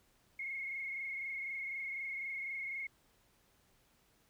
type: tone with frequency modulation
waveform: sine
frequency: 2162 Hz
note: C#7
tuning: 44 cents flat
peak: -38 dBFS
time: 0.39-2.87 s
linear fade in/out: 5 ms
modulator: 24 Hz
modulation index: 2.2
effects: pink hiss -71 dBFS RMS until 4.29 s